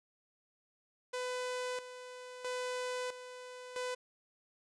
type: tone with tremolo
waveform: sawtooth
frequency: 501 Hz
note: B4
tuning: 25 cents sharp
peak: -32 dBFS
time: 1.13-3.95 s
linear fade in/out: 10 ms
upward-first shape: square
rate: 0.76 Hz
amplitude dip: 70%
effects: resampled to 22050 Hz